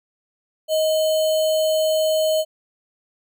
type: tone with sample-and-hold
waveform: sine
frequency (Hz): 628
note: D#5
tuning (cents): +16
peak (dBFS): -16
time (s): 0.68-2.45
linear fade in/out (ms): 50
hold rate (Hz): 3675
effects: none